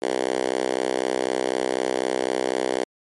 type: tone with high-pass filter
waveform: 5% pulse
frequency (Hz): 64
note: C2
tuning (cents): -38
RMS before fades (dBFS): -24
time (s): 0.02-2.84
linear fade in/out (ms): 5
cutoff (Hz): 390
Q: 1.9
effects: MP3 48 kbps